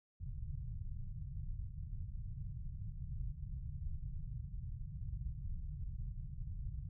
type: low-pass noise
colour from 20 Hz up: pink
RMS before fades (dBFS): -43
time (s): 0.2-6.89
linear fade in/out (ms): 2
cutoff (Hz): 150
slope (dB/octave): 48
effects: none